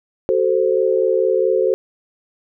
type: chord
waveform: sine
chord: F# diminished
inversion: none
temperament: equal with one note detuned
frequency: 375.6 / 440 / 523.3 Hz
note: F#4 / A4 / C5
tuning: +26 / 0 / 0 cents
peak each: -18 dBFS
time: 0.29-1.74 s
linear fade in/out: 0 ms
effects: none